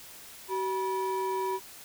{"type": "ring-modulated tone", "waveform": "triangle", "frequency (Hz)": 675, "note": "E5", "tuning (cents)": 41, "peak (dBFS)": -23, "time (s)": [0.48, 1.6], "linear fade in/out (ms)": 50, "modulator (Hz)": 295, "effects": ["white hiss -48 dBFS RMS until 1.84 s"]}